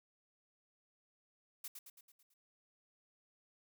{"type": "noise with echo", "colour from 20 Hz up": "blue", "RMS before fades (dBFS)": -45, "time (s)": [1.64, 1.68], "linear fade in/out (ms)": 5, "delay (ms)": 110, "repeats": 6, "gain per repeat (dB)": -5, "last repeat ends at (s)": 2.34, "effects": []}